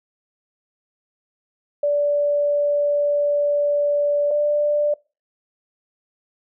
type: tone pair in turn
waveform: sine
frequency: 581 / 589.8 Hz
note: D5 / D5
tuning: -19 / +7 cents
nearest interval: unison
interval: 26 cents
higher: second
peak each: -16 / -16 dBFS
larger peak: neither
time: 1.83-4.31 / 4.31-4.94 s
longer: first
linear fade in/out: 5 ms
effects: noise-tail reverb RT60 0.3 s tail -24 dB re dry